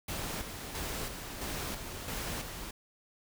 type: noise with tremolo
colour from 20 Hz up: pink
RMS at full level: -37 dBFS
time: 0.08-2.71 s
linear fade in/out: 5 ms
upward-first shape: square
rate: 1.5 Hz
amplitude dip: 45%
effects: none